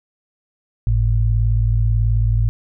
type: tone pair together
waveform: sine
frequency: 51.55 / 110 Hz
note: G#1 / A2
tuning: -12 / 0 cents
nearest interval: octave + minor second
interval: 1312 cents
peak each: -16 dBFS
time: 0.87-2.49 s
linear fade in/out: 0 ms
effects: none